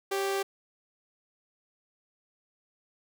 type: tone pair together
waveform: sawtooth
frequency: 392 / 554.4 Hz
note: G4 / C#5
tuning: 0 / 0 cents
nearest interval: tritone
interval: 600 cents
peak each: -24 / -36 dBFS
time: 0.11-0.43 s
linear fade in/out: 10 ms
effects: none